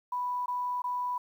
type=tone bursts; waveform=sine; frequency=987.8 Hz; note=B5; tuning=in tune; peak=-29 dBFS; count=3; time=0.12-1.18 s; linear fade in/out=5 ms; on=340 ms; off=20 ms; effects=10-bit